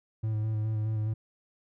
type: tone with vibrato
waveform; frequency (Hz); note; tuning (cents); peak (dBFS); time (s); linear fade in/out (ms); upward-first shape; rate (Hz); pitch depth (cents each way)
triangle; 108.6; A2; -22; -25; 0.23-1.14; 10; square; 4.8; 20
effects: none